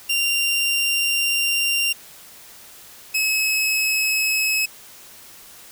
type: tone pair in turn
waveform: sawtooth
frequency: 2777 / 2573 Hz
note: F7 / E7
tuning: -10 / -43 cents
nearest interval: minor second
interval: 133 cents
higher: first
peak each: -15 dBFS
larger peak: neither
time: 0.09-1.93 / 3.14-4.66 s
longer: first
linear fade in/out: 10 ms
effects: white hiss -44 dBFS RMS until 5.71 s